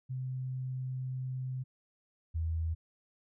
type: tone pair in turn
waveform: sine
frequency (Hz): 129.2 / 81.39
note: C3 / E2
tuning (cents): -21 / -21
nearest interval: minor sixth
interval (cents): 800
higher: first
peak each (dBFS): -34 / -30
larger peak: second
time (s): 0.09-1.64 / 2.34-2.75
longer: first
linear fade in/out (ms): 20
effects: none